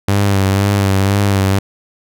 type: tone with vibrato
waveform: sawtooth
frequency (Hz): 98.7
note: G2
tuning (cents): +12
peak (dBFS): -7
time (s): 0.08-1.59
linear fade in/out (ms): 5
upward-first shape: sine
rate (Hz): 2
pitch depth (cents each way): 40
effects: none